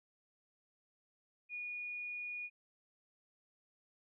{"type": "tone", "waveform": "sine", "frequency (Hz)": 2450, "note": "D#7", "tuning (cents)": -27, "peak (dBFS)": -40, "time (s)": [1.49, 2.5], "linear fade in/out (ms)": 50, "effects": []}